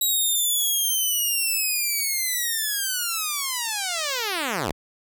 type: linear sweep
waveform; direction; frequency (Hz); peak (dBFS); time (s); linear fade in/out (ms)
5% pulse; down; 3869 to 57.9; -13; 0.01-4.72; 5
effects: none